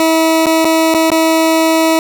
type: tone with dropouts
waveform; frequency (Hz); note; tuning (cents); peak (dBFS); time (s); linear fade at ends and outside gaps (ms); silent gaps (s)
20% pulse; 322.9; E4; -36; -4; 0-1.99; 1; 0.459-0.467 / 0.646-0.652 / 0.941-0.947 / 1.103-1.117
effects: none